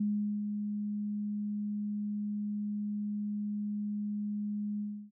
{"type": "tone with ADSR envelope", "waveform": "sine", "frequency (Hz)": 207.7, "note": "G#3", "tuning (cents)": 0, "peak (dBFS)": -27, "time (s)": [0, 5.11], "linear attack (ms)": 8, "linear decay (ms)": 410, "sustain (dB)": -5, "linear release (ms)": 310, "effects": []}